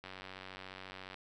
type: click train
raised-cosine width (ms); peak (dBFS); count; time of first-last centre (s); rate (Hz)
0.3; -30; 105; 0.04-1.143; 94.3
effects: none